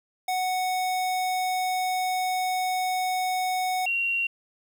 square / sine tone pair in turn, 740 / 2751 Hz, F#5 / F7, 0 / -27 cents, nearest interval octave + major seventh, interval 2273 cents, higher second, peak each -25 / -23 dBFS, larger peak second, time 0.28-3.86 / 3.86-4.27 s, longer first, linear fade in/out 5 ms, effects 9-bit

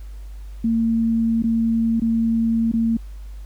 sine tone with dropouts, 227.6 Hz, A#3, 41 cents flat, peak -16 dBFS, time 0.64-2.97 s, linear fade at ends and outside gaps 5 ms, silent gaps 1.424-1.439 / 1.999-2.018 / 2.717-2.736 s, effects added 50 Hz sine -32 dBFS peak until 3.45 s + pink hiss -55 dBFS RMS until 3.45 s

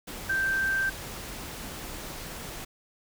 sine tone in noise, 1566 Hz, G6, 2 cents flat, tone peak -24 dBFS, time 0.29-0.9 s, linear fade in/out 10 ms, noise pink, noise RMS -39 dBFS, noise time 0.07-2.65 s, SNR +12 dB, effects none

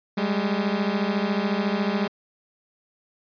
sawtooth beating tone pair, 196 / 210 Hz, G3 / G#3, 0 / +19 cents, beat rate 14 Hz, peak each -21 dBFS, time 0.17-2.08 s, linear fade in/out 10 ms, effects resampled to 11025 Hz

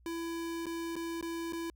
square tone with dropouts, 333.8 Hz, E4, 22 cents sharp, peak -36 dBFS, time 0.06-1.7 s, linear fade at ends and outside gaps 1 ms, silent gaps 0.657-0.666 / 0.956-0.964 / 1.211-1.226 / 1.524-1.532 s, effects added 60 Hz sine -59 dBFS peak until 1.75 s

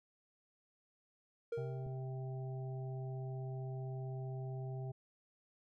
triangle tone with exponential decay, 466.2 Hz, A#4, in tune, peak -33 dBFS, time 1.52-2.08 s, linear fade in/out 5 ms, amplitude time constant 120 ms
harmonic tone, 130.81 Hz, C3, in tune, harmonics 1 / 3 / 5 / 6, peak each -40 / -50 / -54 / -56 dBFS, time 1.57-4.92 s, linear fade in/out 10 ms
click, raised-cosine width 5 ms, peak -37 dBFS, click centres 1.866 s
effects none

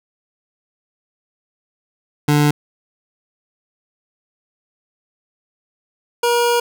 25% pulse tone pair in turn, 147.6 / 476.5 Hz, D3 / A#4, +9 / +38 cents, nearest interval octave + minor sixth, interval 2029 cents, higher second, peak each -8 / -10 dBFS, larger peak first, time 2.28-2.51 / 6.23-6.6 s, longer second, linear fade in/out 5 ms, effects none

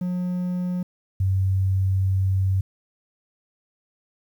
triangle / sine tone pair in turn, 180 / 95.35 Hz, F#3 / G2, -47 / -47 cents, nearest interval major seventh, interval 1100 cents, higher first, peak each -21 / -18 dBFS, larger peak second, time 0.01-0.83 / 1.2-2.61 s, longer second, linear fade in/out 5 ms, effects 9-bit

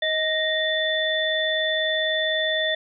sine tone cluster, 629 / 1865 / 3511 Hz, D#5 / A#6 / A7, +19 / 0 / -4 cents, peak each -25 dBFS, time 0.02-2.75 s, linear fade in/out 5 ms, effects none

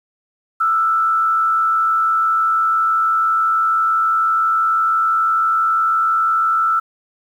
sine tone with frequency modulation, 1327 Hz, E6, 11 cents sharp, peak -13 dBFS, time 0.6-6.8 s, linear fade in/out 10 ms, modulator 92.1 Hz, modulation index 0.5, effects 8-bit

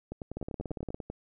two click trains, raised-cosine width 2 ms, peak -24 / -23 dBFS, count 11 / 11, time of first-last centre 0.12-1.1 / 0.37-0.945 s, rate 10.2 / 17.4 Hz, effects none

